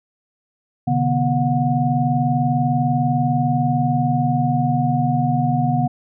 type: tone cluster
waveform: sine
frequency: 129.8 / 149.9 / 243.3 / 726 Hz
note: C3 / D3 / B3 / F#5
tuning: -13 / +36 / -26 / -33 cents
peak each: -21 dBFS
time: 0.87-5.88 s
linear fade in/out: 10 ms
effects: none